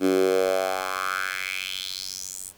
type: tone with high-pass filter sweep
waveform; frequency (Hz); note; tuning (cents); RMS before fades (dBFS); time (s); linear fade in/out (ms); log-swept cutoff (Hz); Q
10% pulse; 94; F#2; +28; -26; 0-2.53; 50; 280 to 9200; 3.9
effects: pink hiss -55 dBFS RMS until 2.57 s